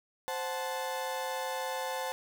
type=chord; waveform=35% pulse; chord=F# diminished; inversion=second; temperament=equal with one note detuned; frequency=523.3 / 740 / 873.9 Hz; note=C5 / F#5 / A5; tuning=0 / 0 / -12 cents; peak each=-35 / -39 / -35 dBFS; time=0.28-2.12 s; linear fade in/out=0 ms; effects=none